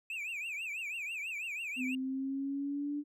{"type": "tone with vibrato", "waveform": "triangle", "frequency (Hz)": 2516, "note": "D#7", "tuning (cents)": 19, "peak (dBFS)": -35, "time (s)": [0.1, 1.95], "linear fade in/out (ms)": 2, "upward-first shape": "triangle", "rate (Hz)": 6.1, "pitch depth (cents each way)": 200}
{"type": "linear sweep", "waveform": "sine", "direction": "up", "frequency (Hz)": [253.6, 293.7], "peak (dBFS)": -33, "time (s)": [1.76, 3.04], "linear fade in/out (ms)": 50}
{"effects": []}